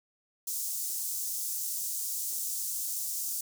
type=high-pass noise; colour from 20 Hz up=pink; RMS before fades=-34 dBFS; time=0.47-3.41 s; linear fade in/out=5 ms; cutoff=6400 Hz; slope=24 dB/octave; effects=none